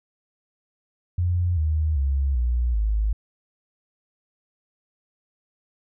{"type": "tone with pitch steps", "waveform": "sine", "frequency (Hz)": [88.2, 77.67, 68.41, 60.24, 53.05], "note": ["F2", "D#2", "C#2", "B1", "G#1"], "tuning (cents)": [18, -2, -22, -42, 38], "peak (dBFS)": -19, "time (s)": [1.18, 3.13], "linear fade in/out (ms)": 5, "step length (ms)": 390, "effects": []}